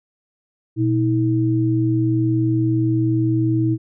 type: tone pair together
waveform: sine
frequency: 120.4 / 321.1 Hz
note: B2 / E4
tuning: -44 / -45 cents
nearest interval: octave + perfect fourth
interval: 1699 cents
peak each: -18 dBFS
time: 0.76-3.78 s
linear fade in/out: 50 ms
effects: none